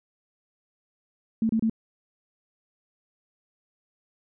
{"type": "tone bursts", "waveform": "sine", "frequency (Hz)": 223.3, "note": "A3", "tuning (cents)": 26, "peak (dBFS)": -20, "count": 3, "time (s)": [1.42, 1.697], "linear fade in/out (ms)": 2, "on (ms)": 73, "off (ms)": 29, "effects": []}